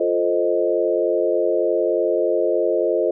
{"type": "chord", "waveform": "sine", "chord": "F dominant seventh", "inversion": "none", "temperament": "equal", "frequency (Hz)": [349.2, 440, 523.3, 622.3], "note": ["F4", "A4", "C5", "Eb5"], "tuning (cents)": [0, 0, 0, 0], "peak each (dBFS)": -22, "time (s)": [0, 3.11], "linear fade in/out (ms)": 5, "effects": []}